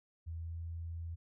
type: tone with pitch glide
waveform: sine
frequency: 82.41 to 83.46 Hz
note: E2 to E2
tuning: 0 to +22 cents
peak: -39 dBFS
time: 0.26-1.16 s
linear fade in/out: 20 ms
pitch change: +22 cents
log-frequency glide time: 0.36-0.58 s
effects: none